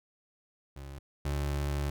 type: tone pair in turn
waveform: 30% pulse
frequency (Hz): 69 / 71.5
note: C#2 / D2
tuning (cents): -7 / -46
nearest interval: minor second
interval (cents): 61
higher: second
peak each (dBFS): -39 / -27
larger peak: second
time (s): 0.76-0.99 / 1.25-1.9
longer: second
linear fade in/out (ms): 5
effects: none